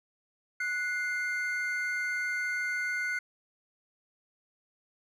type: tone pair together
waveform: triangle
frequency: 1474.1 / 2101 Hz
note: F#6 / C7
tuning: -7 / +7 cents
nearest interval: tritone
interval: 614 cents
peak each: -30 / -31 dBFS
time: 0.6-3.19 s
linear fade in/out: 5 ms
effects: none